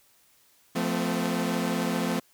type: chord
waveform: sawtooth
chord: F major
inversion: none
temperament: equal with one note detuned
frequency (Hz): 174.61 / 220 / 255.5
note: F3 / A3 / C4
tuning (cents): 0 / 0 / -41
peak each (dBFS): -26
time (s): 0.75-2.2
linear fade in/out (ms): 10
effects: white hiss -62 dBFS RMS until 2.33 s